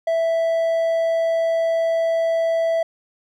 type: tone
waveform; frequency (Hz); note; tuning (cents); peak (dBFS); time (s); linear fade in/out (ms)
triangle; 659.3; E5; 0; -15; 0.07-2.83; 5
effects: none